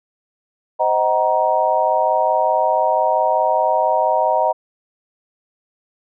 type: chord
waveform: sine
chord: C half-diminished seventh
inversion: none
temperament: just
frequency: 523.3 / 627.9 / 753.5 / 941.9 Hz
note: C5 / Eb5 / Gb5 / Bb5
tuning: 0 / +16 / +31 / +18 cents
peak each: -23 / -18 / -20 / -18 dBFS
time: 0.79-4.53 s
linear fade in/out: 20 ms
effects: none